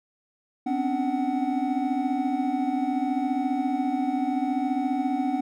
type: tone cluster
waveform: triangle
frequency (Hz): 255.2 / 269.5 / 290.2 / 748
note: C4 / C#4 / D4 / F#5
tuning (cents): -43 / -49 / -21 / +19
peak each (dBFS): -27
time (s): 0.66-5.41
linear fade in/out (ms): 10
effects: none